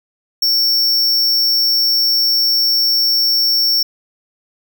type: tone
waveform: square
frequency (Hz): 5460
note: F8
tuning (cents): -40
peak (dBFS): -12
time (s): 0.42-3.83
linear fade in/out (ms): 5
effects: 7-bit